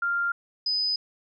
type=tone pair in turn; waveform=sine; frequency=1395 / 5004 Hz; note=F6 / D#8; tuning=-2 / +9 cents; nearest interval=octave + minor seventh; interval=2211 cents; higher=second; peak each=-23 dBFS; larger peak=neither; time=0.02-0.32 / 0.66-0.96 s; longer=neither; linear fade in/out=5 ms; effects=none